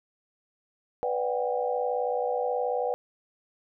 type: chord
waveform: sine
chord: G major seventh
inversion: first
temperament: equal with one note detuned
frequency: 493.9 / 587.3 / 740 / 798.6 Hz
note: B4 / D5 / F#5 / G5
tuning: 0 / 0 / 0 / +32 cents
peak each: -28 / -33 / -32 / -33 dBFS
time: 1.03-2.94 s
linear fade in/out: 0 ms
effects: none